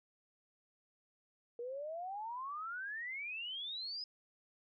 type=exponential sweep; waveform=sine; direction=up; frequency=466.2 to 5100 Hz; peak=-40 dBFS; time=1.59-4.04 s; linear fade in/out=2 ms; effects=none